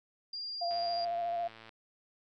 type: tone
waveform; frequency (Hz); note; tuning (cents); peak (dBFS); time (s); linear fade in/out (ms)
sine; 4794; D8; +35; -37; 0.33-1.05; 5
type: tone with vibrato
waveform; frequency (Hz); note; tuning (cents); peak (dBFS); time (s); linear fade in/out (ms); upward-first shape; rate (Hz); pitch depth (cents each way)
sine; 691; F5; -19; -31; 0.61-1.48; 10; square; 14; 18
type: click train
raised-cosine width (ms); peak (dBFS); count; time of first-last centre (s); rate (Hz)
0.3; -35; 111; 0.71-1.692; 112
effects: none